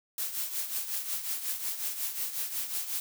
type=noise with tremolo; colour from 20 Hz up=blue; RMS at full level=-31 dBFS; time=0.18-3 s; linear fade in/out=2 ms; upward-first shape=triangle; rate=5.5 Hz; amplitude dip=70%; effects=none